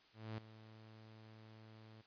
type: tone with ADSR envelope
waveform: sawtooth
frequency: 110 Hz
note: A2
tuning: in tune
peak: -38 dBFS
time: 0.13-2.02 s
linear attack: 250 ms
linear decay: 5 ms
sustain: -15 dB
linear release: 14 ms
effects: white hiss -68 dBFS RMS until 2.06 s + resampled to 11025 Hz